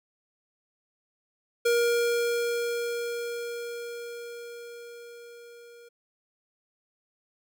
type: tone with level ramp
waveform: square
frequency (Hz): 472.9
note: A#4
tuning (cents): +25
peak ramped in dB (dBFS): -21 to -49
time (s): 1.65-5.89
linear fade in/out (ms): 10
effects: none